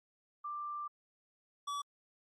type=tone pair in turn; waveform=sine / square; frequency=1182 / 1145.7 Hz; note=D6 / D6; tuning=+11 / -43 cents; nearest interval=minor second; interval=54 cents; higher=first; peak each=-38 / -37 dBFS; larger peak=second; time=0.44-0.88 / 1.67-1.82 s; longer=first; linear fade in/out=10 ms; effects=low-pass 8000 Hz 12 dB/octave + Opus 48 kbps